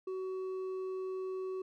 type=tone with hard clipping; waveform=sine; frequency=375.9 Hz; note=F#4; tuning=27 cents sharp; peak=-37 dBFS; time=0.07-1.62 s; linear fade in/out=5 ms; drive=4 dB; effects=none